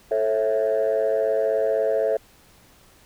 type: chord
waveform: sine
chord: A major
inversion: none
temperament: equal with one note detuned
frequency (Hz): 440 / 543.6 / 659.3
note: A4 / C#5 / E5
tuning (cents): 0 / -34 / 0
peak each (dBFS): -22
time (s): 0.11-2.17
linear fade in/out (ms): 5
effects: tanh soft clip ceiling -14 dBFS + pink hiss -54 dBFS RMS until 3.05 s